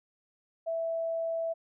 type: tone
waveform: sine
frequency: 659.3 Hz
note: E5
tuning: in tune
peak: -29 dBFS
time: 0.66-1.54 s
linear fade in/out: 20 ms
effects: none